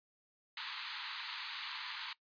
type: band-pass noise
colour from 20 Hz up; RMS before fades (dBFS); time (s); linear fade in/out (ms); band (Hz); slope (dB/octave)
white; -44; 0.57-2.13; 2; 870 to 4600; 96
effects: noise-tail reverb RT60 0.1 s tail -19 dB re dry + resampled to 11025 Hz